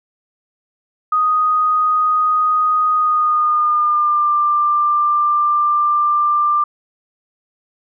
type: tone with pitch glide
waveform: sine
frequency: 1244.5 to 1187.6 Hz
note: D#6 to D6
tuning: 0 to +19 cents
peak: -12 dBFS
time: 1.12-6.64 s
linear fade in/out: 5 ms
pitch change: -81 cents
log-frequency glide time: 2.93-4.33 s
effects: none